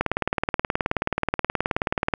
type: click train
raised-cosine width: 0.5 ms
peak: -6 dBFS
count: 41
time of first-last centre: 0.01-2.138 s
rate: 18.8 Hz
effects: none